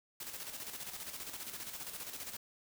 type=noise with tremolo; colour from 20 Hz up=white; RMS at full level=-43 dBFS; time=0.2-2.37 s; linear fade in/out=5 ms; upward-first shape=square; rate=15 Hz; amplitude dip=50%; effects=none